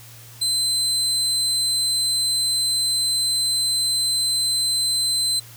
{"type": "tone", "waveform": "30% pulse", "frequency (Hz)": 4070, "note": "C8", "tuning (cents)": -49, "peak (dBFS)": -16, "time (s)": [0.41, 5.4], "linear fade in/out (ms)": 10, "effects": ["added 116 Hz sine -44 dBFS peak until 5.56 s", "white hiss -45 dBFS RMS until 5.56 s"]}